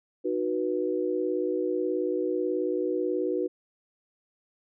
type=tone cluster; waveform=sine; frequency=309.8 / 368.2 / 488 Hz; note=D#4 / F#4 / B4; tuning=-7 / -8 / -21 cents; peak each=-31 / -28 / -30 dBFS; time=0.24-3.48 s; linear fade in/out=20 ms; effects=none